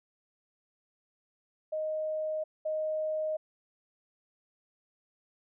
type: tone pair in turn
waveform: sine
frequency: 622.3 / 622.3 Hz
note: D#5 / D#5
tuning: 0 / 0 cents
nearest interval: unison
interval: 0 cents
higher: neither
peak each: -30 / -29 dBFS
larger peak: second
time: 1.72-2.44 / 2.65-3.37 s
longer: neither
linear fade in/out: 10 ms
effects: none